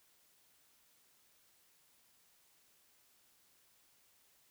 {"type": "silence", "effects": ["white hiss -70 dBFS RMS until 4.5 s"]}